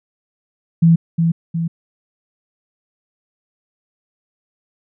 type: tone with echo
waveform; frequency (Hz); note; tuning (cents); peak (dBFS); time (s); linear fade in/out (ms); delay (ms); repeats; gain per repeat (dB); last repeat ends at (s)
sine; 166.1; E3; +13; -7; 0.82-0.96; 10; 360; 2; -5; 1.68
effects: none